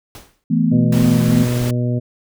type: noise with exponential decay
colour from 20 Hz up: pink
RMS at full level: -34 dBFS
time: 0.15-0.44 s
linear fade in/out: 1 ms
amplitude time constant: 63 ms
type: chord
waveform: sine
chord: E suspended fourth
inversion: none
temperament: just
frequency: 164.81 / 219.8 / 247.2 Hz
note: E3 / A3 / B3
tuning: 0 / -2 / +2 cents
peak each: -17 dBFS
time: 0.5-1.45 s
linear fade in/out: 10 ms
type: harmonic tone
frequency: 122.1 Hz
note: B2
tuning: 19 cents flat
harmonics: 1 / 2 / 3 / 4 / 5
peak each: -17 / -22 / -29 / -31 / -30 dBFS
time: 0.71-2 s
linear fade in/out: 20 ms
type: noise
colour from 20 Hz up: pink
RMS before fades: -28 dBFS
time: 0.92-1.71 s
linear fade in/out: 5 ms
effects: none